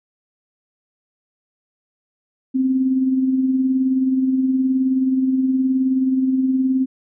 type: tone with tremolo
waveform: sine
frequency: 261.6 Hz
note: C4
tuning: in tune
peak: -13 dBFS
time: 2.54-6.86 s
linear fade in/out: 20 ms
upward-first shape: sine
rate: 19 Hz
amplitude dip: 40%
effects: none